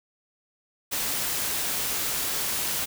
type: noise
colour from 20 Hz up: white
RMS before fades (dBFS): -28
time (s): 0.91-2.86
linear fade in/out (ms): 20
effects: none